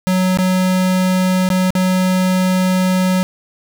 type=tone with dropouts; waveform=square; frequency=185 Hz; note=F#3; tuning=in tune; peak=-13 dBFS; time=0.07-3.23 s; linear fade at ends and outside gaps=0 ms; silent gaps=0.373-0.387 / 1.489-1.502 / 1.705-1.752 s; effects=none